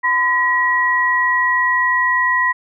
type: tone pair together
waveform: sine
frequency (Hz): 1014 / 1914.2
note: B5 / A#6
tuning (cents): +45 / +45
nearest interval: major seventh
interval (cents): 1100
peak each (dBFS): -17 / -15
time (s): 0.03-2.53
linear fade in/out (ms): 20
effects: none